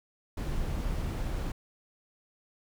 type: noise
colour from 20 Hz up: brown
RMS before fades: -32 dBFS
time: 0.37-1.52 s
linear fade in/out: 5 ms
effects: none